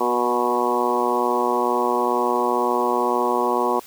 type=harmonic tone with a mistuned harmonic; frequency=122.1 Hz; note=B2; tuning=19 cents flat; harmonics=2 / 3 / 4 / 5 / 6 / 7 / 8 / 9; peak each=-29 / -24 / -26 / -30 / -27 / -27 / -24 / -26 dBFS; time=0-3.8 s; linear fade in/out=10 ms; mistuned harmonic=4; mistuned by=-17 cents; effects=white hiss -45 dBFS RMS until 3.86 s